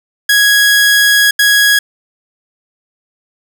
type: tone bursts at uneven times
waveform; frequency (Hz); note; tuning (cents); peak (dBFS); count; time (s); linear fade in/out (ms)
sawtooth; 1661.2; G#6; 0; -3; 2; 0.29-1.31 / 1.39-1.79; 5
effects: none